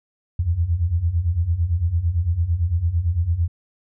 sine beating tone pair, 79.5 / 88.4 Hz, D#2 / F2, +38 / +22 cents, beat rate 8.9 Hz, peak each -23 / -19 dBFS, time 0.39-3.48 s, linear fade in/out 5 ms, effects none

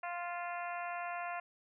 harmonic tone with a mistuned harmonic, 349.2 Hz, F4, in tune, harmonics 2 / 3 / 4 / 5 / 6 / 7 / 8, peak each -40 / -44 / -46 / -48 / -50 / -51 / -52 dBFS, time 0.03-1.4 s, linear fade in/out 5 ms, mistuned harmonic 8, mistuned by -44 cents, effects none

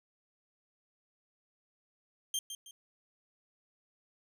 20% pulse tone with echo, 3174 Hz, G7, 21 cents sharp, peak -26 dBFS, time 2.34-2.39 s, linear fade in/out 2 ms, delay 160 ms, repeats 2, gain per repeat -9 dB, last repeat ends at 2.71 s, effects none

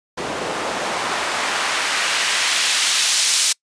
white noise with band-pass filter sweep, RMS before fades -20 dBFS, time 0.17-3.53 s, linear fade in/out 10 ms, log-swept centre 390 to 5600 Hz, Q 0.76, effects noise-tail reverb RT60 0.1 s tail -26 dB re dry + resampled to 22050 Hz

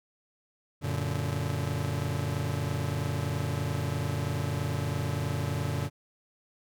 40% pulse chord, Gb augmented, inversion none, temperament just, 92.5 / 115.62 / 144.53 Hz, Gb2 / Bb2 / D3, 0 / -14 / -27 cents, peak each -33 / -33 / -31 dBFS, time 0.81-5.9 s, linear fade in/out 50 ms, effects none

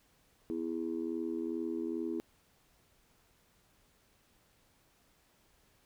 sine chord, E major, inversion second, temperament just, 247.2 / 329.6 / 412 Hz, B3 / E4 / G#4, +2 / 0 / -14 cents, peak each -39 / -35 / -40 dBFS, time 0.5-2.2 s, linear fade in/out 0 ms, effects tanh soft clip ceiling -25 dBFS + pink hiss -69 dBFS RMS until 5.85 s

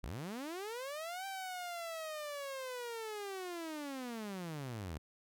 sawtooth linear two-way sweep, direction up then down, 39.11 to 784 to 69.8 Hz, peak -37 dBFS, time 0.03-4.98 s, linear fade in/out 10 ms, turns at 1.26 s, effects none

